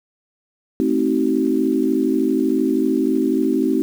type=chord; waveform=sine; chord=A diminished seventh; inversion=none; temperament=just; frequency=220 / 264 / 316.8 / 380.2 Hz; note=A3 / C4 / Eb4 / Gb4; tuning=0 / +16 / +31 / +47 cents; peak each=-24 / -19 / -20 / -22 dBFS; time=0.8-3.82 s; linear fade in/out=0 ms; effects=7-bit